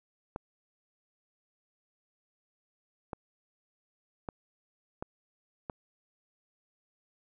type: clicks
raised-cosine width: 1 ms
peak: -22 dBFS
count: 5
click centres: 0.361 / 3.132 / 4.288 / 5.025 / 5.698 s
effects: none